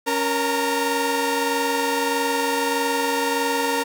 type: tone cluster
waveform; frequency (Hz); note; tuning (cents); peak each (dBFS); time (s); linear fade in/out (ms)
sawtooth; 278.2 / 469.8 / 918; C#4 / A#4 / A#5; +6 / +13 / -27; -23 / -20 / -20; 0.06-3.84; 20
effects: none